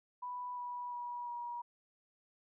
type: tone with pitch steps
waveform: sine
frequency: 987.8 / 977.6 / 967.5 / 957.5 Hz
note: B5 / B5 / B5 / A#5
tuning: 0 / -18 / -36 / +46 cents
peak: -39 dBFS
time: 0.22-1.62 s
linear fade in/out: 10 ms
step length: 350 ms
effects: none